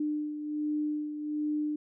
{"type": "beating tone pair", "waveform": "sine", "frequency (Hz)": [300, 301.3], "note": ["D4", "D4"], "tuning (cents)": [37, 44], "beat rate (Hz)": 1.3, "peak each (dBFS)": [-30, -38], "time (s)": [0, 1.76], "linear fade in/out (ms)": 5, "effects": []}